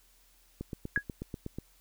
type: click train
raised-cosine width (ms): 3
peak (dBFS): -24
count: 9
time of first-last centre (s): 0.61-1.586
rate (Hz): 8.2
type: tone with exponential decay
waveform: sine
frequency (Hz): 1661.2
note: G#6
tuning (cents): 0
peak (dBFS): -20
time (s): 0.96-1.03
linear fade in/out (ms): 1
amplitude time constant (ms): 15
effects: added 41 Hz sine -65 dBFS peak until 1.8 s + white hiss -65 dBFS RMS until 1.8 s